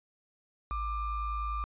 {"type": "ring-modulated tone", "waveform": "triangle", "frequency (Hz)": 620, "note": "D#5", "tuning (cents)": -6, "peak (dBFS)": -26, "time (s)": [0.71, 1.64], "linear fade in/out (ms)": 0, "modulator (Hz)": 565, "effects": ["resampled to 8000 Hz"]}